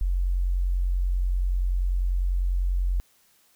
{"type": "tone", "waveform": "sine", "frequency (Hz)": 45.12, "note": "F#1", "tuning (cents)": -43, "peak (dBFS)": -21, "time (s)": [0.01, 3], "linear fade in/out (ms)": 0, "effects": ["white hiss -62 dBFS RMS until 3.55 s"]}